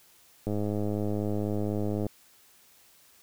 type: click train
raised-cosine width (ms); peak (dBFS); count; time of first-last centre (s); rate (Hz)
2; -18; 167; 0.47-2.066; 104
effects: white hiss -59 dBFS RMS until 3.22 s